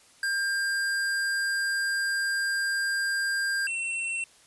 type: tone pair in turn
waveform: square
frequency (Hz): 1598 / 2706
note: G6 / E7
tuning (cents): +33 / +45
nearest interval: major sixth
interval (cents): 912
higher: second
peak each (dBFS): -26 / -29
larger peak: first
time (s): 0.23-3.67 / 3.67-4.24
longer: first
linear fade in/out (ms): 2
effects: white hiss -57 dBFS RMS until 4.46 s + resampled to 24000 Hz